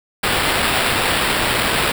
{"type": "noise with sample-and-hold", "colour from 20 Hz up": "white", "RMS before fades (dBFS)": -18, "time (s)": [0.23, 1.92], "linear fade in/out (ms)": 5, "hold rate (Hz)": 6300, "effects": []}